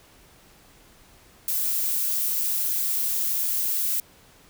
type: noise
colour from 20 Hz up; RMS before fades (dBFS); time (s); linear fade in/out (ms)
violet; -25; 1.48-4; 2
effects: pink hiss -54 dBFS RMS until 4.49 s